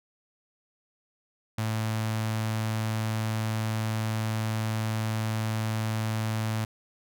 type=tone with notch filter; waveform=sawtooth; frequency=110 Hz; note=A2; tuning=in tune; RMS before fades=-29 dBFS; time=1.58-6.65 s; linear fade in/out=5 ms; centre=390 Hz; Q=1.4; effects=none